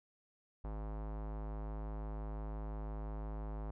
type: tone with low-pass filter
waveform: square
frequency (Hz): 52.9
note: G#1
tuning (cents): +33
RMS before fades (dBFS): -42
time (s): 0.64-3.71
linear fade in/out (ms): 5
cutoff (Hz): 950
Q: 1.6
effects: none